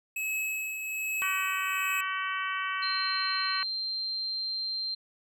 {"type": "tone with tremolo", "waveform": "square", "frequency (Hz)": 2576, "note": "E7", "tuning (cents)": -41, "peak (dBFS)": -29, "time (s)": [0.16, 2.01], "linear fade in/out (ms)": 5, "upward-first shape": "triangle", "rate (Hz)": 1.2, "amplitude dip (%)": 50}
{"type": "harmonic tone", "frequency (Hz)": 379.6, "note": "F#4", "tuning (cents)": 44, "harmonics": [3, 4, 5, 6, 7, 8], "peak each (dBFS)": [-33, -35, -37, -39, -40, -41], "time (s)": [1.22, 3.63], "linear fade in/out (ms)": 0}
{"type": "tone", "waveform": "sine", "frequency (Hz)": 4154, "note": "C8", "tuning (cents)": -13, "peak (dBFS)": -30, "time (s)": [2.82, 4.95], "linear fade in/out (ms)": 10}
{"effects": []}